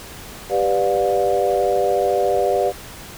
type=chord; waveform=sine; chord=G dominant seventh; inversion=none; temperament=equal with one note detuned; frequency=392 / 493.9 / 587.3 / 711.5 Hz; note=G4 / B4 / D5 / F5; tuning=0 / 0 / 0 / +32 cents; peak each=-21 dBFS; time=0.49-2.73 s; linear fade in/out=50 ms; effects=pink hiss -37 dBFS RMS until 3.17 s